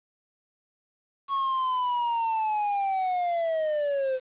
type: linear sweep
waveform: triangle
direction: down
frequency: 1109 to 509 Hz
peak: -22 dBFS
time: 1.28-4.2 s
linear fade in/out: 50 ms
effects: resampled to 8000 Hz + 9-bit